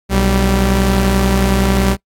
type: tone pair together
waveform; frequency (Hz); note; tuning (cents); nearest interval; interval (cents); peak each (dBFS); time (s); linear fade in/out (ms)
sawtooth; 61.05 / 194.3; B1 / G3; -19 / -15; octave + minor sixth; 2004; -10; 0.09-1.97; 50
effects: noise-tail reverb RT60 0.1 s tail -24 dB re dry + AAC 64 kbps